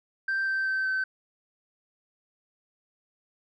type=tone with pitch steps; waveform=sine; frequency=1568 / 1557.2 / 1546.4 / 1535.7 Hz; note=G6 / G6 / G6 / G6; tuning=0 / -12 / -24 / -36 cents; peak=-23 dBFS; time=0.28-1.04 s; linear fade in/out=5 ms; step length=190 ms; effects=tanh soft clip ceiling -23 dBFS